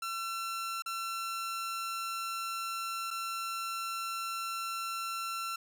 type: tone with dropouts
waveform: sawtooth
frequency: 1350 Hz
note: E6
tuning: 41 cents sharp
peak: -31 dBFS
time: 0.02-5.56 s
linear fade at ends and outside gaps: 5 ms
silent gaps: 0.822-0.86 / 3.106-3.11 s
effects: none